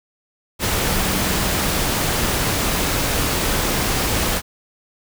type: tone in noise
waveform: sine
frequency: 190.9 Hz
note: G3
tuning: 46 cents flat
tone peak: -28 dBFS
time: 0.85-1.82 s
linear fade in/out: 50 ms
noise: pink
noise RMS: -20 dBFS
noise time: 0.59-4.42 s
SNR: -11 dB
effects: none